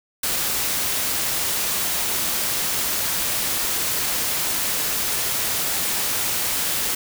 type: noise with amplitude modulation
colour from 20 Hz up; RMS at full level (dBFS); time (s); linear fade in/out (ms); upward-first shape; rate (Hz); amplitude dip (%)
white; -22; 0.23-6.95; 5; sine; 267; 25
effects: none